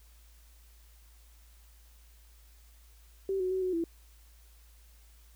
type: tone with pitch steps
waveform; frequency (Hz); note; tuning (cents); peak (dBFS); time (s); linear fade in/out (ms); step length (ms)
sine; 387 / 369.1 / 376.3 / 368.6 / 333.9; G4 / F#4 / F#4 / F#4 / E4; -22 / -4 / +29 / -7 / +22; -28; 3.29-3.84; 2; 110
effects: added 56 Hz sine -55 dBFS peak until 5.35 s + white hiss -64 dBFS RMS until 5.35 s